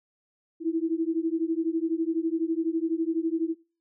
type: beating tone pair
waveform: sine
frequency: 321.5 / 333.5 Hz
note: E4 / E4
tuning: -43 / +20 cents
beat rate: 12 Hz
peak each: -27 dBFS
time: 0.6-3.55 s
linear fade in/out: 50 ms
effects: noise-tail reverb RT60 0.4 s tail -22 dB re dry